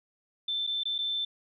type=tone with dropouts; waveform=sine; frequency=3543 Hz; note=A7; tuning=11 cents sharp; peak=-28 dBFS; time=0.48-1.25 s; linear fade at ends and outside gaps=5 ms; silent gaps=0.668-0.673 / 0.835-0.854 / 0.982-0.987 s; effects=none